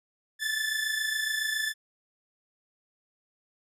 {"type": "tone pair together", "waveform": "sawtooth", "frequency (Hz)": [1732.8, 1760], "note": ["A6", "A6"], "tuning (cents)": [-27, 0], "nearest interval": "unison", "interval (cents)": 27, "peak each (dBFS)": -27, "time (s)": [0.39, 1.74], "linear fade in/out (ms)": 50, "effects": ["resampled to 32000 Hz"]}